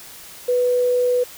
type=tone; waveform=sine; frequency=493.9 Hz; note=B4; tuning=in tune; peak=-15 dBFS; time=0.48-1.24 s; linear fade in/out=10 ms; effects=white hiss -40 dBFS RMS until 1.37 s